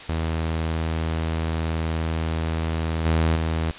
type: tone with level steps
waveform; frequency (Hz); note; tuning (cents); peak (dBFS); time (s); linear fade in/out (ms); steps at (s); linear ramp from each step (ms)
sawtooth; 80.8; E2; -34; -19 / -14 / -18; 0.09-3.71; 0; 3.05 / 3.35; 10
effects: white hiss -39 dBFS RMS until 3.78 s + resampled to 8000 Hz